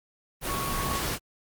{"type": "tone in noise", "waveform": "sine", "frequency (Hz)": 1108.7, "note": "C#6", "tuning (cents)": 0, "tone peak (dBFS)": -31, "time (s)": [0.46, 1.02], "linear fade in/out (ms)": 50, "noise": "pink", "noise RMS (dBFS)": -30, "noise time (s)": [0.41, 1.19], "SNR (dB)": -4, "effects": ["Opus 24 kbps"]}